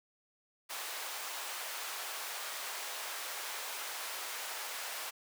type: high-pass noise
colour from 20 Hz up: pink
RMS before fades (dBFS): -41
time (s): 0.69-5.11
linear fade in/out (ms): 20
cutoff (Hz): 770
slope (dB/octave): 12
effects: high-pass 400 Hz 12 dB/octave